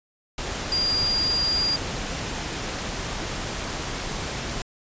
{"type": "tone in noise", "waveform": "sine", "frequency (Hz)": 4808, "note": "D8", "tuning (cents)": 40, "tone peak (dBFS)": -21, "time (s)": [0.72, 1.76], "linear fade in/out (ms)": 2, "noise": "pink", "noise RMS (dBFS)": -30, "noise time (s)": [0.38, 4.62], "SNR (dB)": 6, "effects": ["resampled to 16000 Hz"]}